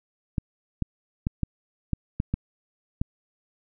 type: clicks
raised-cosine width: 5 ms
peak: -12 dBFS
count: 8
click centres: 0.382 / 0.823 / 1.269 / 1.433 / 1.933 / 2.201 / 2.34 / 3.015 s
effects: none